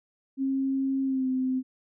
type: tone with pitch glide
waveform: sine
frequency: 268.8 to 258.7 Hz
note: C4 to C4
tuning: +47 to -19 cents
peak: -24 dBFS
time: 0.37-1.63 s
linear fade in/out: 50 ms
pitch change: -66 cents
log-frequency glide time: 1.04-1.28 s
effects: none